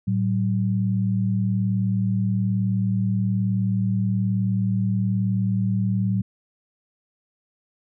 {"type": "tone pair together", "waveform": "sine", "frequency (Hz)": [111.13, 190], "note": ["A2", "F#3"], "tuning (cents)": [18, 46], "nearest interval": "major sixth", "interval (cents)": 928, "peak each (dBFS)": -22, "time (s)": [0.07, 6.22], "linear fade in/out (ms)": 10, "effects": []}